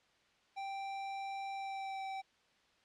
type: tone with pitch glide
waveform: square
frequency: 784 to 772.8 Hz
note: G5 to G5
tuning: 0 to -25 cents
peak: -40 dBFS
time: 0.56-2.22 s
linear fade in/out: 20 ms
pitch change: -25 cents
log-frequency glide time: 1.53-2.04 s
effects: white hiss -70 dBFS RMS until 2.84 s + low-pass 4000 Hz 12 dB/octave